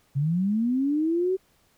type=linear sweep; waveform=sine; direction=up; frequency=132.8 to 383.7 Hz; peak=-21 dBFS; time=0.15-1.37 s; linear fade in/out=20 ms; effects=pink hiss -64 dBFS RMS until 1.77 s